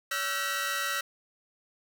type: tone cluster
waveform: sawtooth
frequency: 567 / 1328 / 1426 / 1543 / 1917 Hz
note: C#5 / E6 / F6 / G6 / A#6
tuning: +39 / +12 / +36 / -28 / +48 cents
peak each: -38 / -30 / -35 / -32 / -30 dBFS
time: 0.11-1.01 s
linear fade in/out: 5 ms
effects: 10-bit